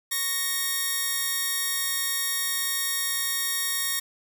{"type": "tone pair together", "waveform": "5% pulse", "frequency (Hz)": [1106, 1860.1], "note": ["C#6", "A#6"], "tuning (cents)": [-4, -4], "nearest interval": "major sixth", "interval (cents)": 900, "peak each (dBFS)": [-21, -15], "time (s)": [0.11, 4], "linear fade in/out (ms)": 10, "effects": []}